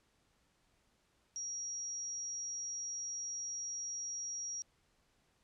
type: tone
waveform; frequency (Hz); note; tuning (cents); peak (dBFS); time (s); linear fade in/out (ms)
sine; 5680; F8; +28; -38; 1.36-4.62; 0
effects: pink hiss -74 dBFS RMS until 5.43 s + low-pass 9000 Hz 12 dB/octave